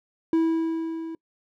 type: tone with level ramp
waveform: triangle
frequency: 326.3 Hz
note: E4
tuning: 18 cents flat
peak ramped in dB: -15 to -30 dBFS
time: 0.33-1.15 s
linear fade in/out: 2 ms
effects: noise-tail reverb RT60 0.1 s tail -25 dB re dry